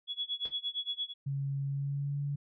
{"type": "tone with tremolo", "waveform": "sine", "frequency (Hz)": 3374, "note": "G#7", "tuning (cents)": 27, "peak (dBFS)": -30, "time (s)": [0.07, 1.14], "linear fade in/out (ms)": 50, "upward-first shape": "sine", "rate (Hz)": 8.7, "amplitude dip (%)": 95}
{"type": "noise with exponential decay", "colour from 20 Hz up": "pink", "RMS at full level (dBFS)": -45, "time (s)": [0.45, 0.57], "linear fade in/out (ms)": 2, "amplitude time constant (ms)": 26}
{"type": "tone with pitch glide", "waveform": "sine", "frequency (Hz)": [138.59, 142.65], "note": ["C#3", "C#3"], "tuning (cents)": [0, 50], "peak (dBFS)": -31, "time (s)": [1.26, 2.36], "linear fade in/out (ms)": 10, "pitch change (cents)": 50, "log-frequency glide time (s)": [1.64, 2.19]}
{"effects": ["resampled to 11025 Hz"]}